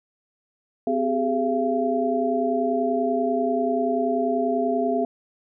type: tone cluster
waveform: sine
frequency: 254.9 / 391.6 / 421.9 / 681 Hz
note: C4 / G4 / G#4 / F5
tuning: -45 / -2 / +27 / -44 cents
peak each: -25 / -29 / -26 / -24 dBFS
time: 0.87-5.05 s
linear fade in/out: 2 ms
effects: none